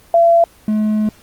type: tone pair in turn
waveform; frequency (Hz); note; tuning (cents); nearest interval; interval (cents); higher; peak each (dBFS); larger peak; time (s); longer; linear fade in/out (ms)
sine / triangle; 677 / 213.9; E5 / A3; +46 / -49; octave + minor sixth; 1995; first; -7 / -11; first; 0.14-0.44 / 0.68-1.09; second; 2
effects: pink hiss -47 dBFS RMS until 1.22 s + Opus 24 kbps